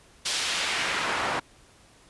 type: noise with band-pass filter sweep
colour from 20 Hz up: pink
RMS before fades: -28 dBFS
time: 0.25-1.4 s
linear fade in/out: 10 ms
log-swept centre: 5000 to 990 Hz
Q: 0.9
effects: pink hiss -56 dBFS RMS until 2.09 s + resampled to 24000 Hz